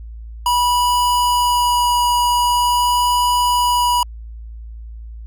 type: tone with vibrato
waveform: square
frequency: 975 Hz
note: B5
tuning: 23 cents flat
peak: -14 dBFS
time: 0.46-4.03 s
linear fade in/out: 2 ms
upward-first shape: sine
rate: 0.44 Hz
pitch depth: 8 cents each way
effects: added 56 Hz sine -30 dBFS peak until 5.26 s